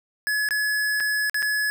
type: tone with dropouts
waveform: square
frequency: 1700 Hz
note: G#6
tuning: 40 cents sharp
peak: -22 dBFS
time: 0.27-1.7 s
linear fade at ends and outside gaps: 0 ms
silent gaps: 0.488-0.508 / 1.001-1.005 / 1.297-1.344 / 1.422-1.427 s
effects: none